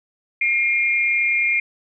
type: tone pair together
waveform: sine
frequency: 2134 / 2395 Hz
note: C7 / D7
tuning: +34 / +33 cents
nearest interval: major second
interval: 199 cents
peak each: -19 dBFS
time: 0.41-1.6 s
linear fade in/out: 5 ms
effects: none